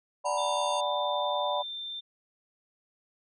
sine chord, G# half-diminished seventh, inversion second, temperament equal, 587.3 / 740 / 830.6 / 987.8 Hz, D5 / F#5 / G#5 / B5, 0 / 0 / 0 / 0 cents, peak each -31 / -34 / -37 / -31 dBFS, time 0.24-1.63 s, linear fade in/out 20 ms
harmonic tone, 922 Hz, A#5, 19 cents flat, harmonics 1 / 3 / 5 / 7 / 9 / 10, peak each -35 / -45 / -46 / -42 / -50 / -47 dBFS, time 0.25-0.81 s, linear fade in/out 10 ms
sine tone, 3577 Hz, A7, 28 cents sharp, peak -35 dBFS, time 0.37-2.01 s, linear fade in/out 20 ms
effects none

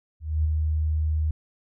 sine tone with ADSR envelope, 77.6 Hz, D#2, 4 cents flat, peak -18 dBFS, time 0.2-1.31 s, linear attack 250 ms, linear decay 5 ms, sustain -3 dB, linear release 3 ms, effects none

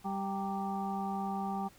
harmonic tone with a mistuned harmonic, 196 Hz, G3, in tune, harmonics 1 / 2 / 4 / 5 / 6, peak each -36 / -45 / -36 / -45 / -44 dBFS, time 0.04-1.69 s, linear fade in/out 20 ms, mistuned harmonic 5, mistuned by -95 cents, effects pink hiss -60 dBFS RMS until 1.78 s

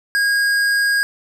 sine tone with hard clipping, 1633 Hz, G#6, 30 cents flat, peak -16 dBFS, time 0.15-1.03 s, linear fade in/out 0 ms, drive 13 dB, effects none

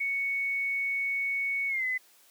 sine tone with pitch glide, 2220 to 2024 Hz, C#7 to B6, +2 to +42 cents, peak -27 dBFS, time 0-1.98 s, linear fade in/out 10 ms, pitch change -160 cents, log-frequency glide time 1.68-1.85 s, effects white hiss -60 dBFS RMS until 2.3 s + high-pass 300 Hz 12 dB/octave

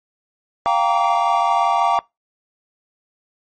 triangle chord, G minor seventh, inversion third, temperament equal with one note detuned, 698.5 / 784 / 932.3 / 1150.5 Hz, F5 / G5 / Bb5 / D6, 0 / 0 / 0 / -36 cents, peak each -18 dBFS, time 0.66-1.99 s, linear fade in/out 0 ms, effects noise-tail reverb RT60 0.2 s tail -24 dB re dry + MP3 32 kbps

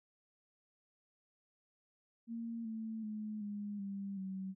sine tone with pitch steps, 230.5 / 221.9 / 213.6 / 205.6 / 197.9 / 190.5 Hz, A#3 / A3 / G#3 / G#3 / G3 / G3, -19 / +15 / +49 / -17 / +17 / -49 cents, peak -39 dBFS, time 2.27-4.55 s, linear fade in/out 50 ms, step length 380 ms, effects none

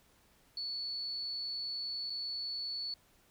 sine tone with dropouts, 4435 Hz, C#8, in tune, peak -36 dBFS, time 0.57-2.94 s, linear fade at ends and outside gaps 2 ms, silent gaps 2.098-2.102 s, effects pink hiss -67 dBFS RMS until 3.3 s

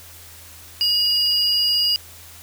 triangle tone pair together, 2883 / 4849 Hz, F#7 / D#8, -46 / -45 cents, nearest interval major sixth, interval 901 cents, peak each -21 / -16 dBFS, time 0.81-1.96 s, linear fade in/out 0 ms, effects added 84 Hz sine -47 dBFS peak until 2.42 s + white hiss -43 dBFS RMS until 2.42 s

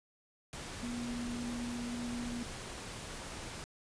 sine tone in noise, 240 Hz, B3, 49 cents flat, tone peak -37 dBFS, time 0.83-2.43 s, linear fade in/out 0 ms, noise pink, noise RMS -44 dBFS, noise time 0.53-3.64 s, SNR +4 dB, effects resampled to 22050 Hz

